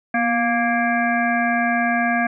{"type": "harmonic tone with a mistuned harmonic", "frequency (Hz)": 234.1, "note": "A#3", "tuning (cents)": 8, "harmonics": [1, 3, 5, 7, 9, 10], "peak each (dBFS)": [-22, -21, -30, -22, -30, -30], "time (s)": [0.14, 2.27], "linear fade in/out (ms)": 5, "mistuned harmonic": 1, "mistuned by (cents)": 43, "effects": []}